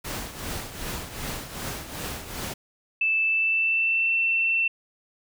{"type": "noise with tremolo", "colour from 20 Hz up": "pink", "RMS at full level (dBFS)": -31, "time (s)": [0.04, 2.54], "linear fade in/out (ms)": 10, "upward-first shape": "triangle", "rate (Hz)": 2.6, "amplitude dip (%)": 70}
{"type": "tone with pitch glide", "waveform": "sine", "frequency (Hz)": [2637, 2689], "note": ["E7", "E7"], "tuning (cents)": [0, 34], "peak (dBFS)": -20, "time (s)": [3.01, 4.68], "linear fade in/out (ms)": 5, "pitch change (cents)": 34, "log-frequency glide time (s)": [3.24, 4.14]}
{"effects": []}